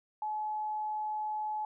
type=tone; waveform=sine; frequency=854 Hz; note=G#5; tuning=48 cents sharp; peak=-32 dBFS; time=0.22-1.65 s; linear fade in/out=2 ms; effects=none